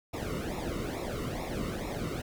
brown noise with flanger, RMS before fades -35 dBFS, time 0.13-2.22 s, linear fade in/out 10 ms, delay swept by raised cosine 0.64 to 1.24 ms, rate 2.3 Hz, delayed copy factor -0.85, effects none

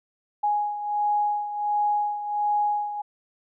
sine beating tone pair, 830.6 / 832 Hz, G#5 / G#5, 0 / +3 cents, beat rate 1.4 Hz, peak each -23 / -29 dBFS, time 0.43-3.02 s, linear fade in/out 10 ms, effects none

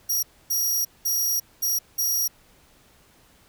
20% pulse tone bursts at uneven times, 5690 Hz, F8, 31 cents sharp, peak -16 dBFS, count 5, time 0.09-0.23 / 0.5-0.85 / 1.05-1.4 / 1.62-1.79 / 1.98-2.28 s, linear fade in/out 10 ms, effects pink hiss -57 dBFS RMS until 3.48 s

